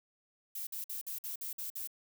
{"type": "noise bursts", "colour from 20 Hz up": "violet", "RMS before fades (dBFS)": -40, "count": 8, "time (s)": [0.55, 1.874], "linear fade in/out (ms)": 5, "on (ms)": 120, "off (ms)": 52, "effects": []}